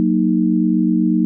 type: chord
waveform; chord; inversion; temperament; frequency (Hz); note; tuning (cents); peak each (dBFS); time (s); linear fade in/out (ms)
sine; D# minor; first; equal; 185 / 233.1 / 311.1; F#3 / A#3 / D#4; 0 / 0 / 0; -17; 0-1.25; 0
effects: none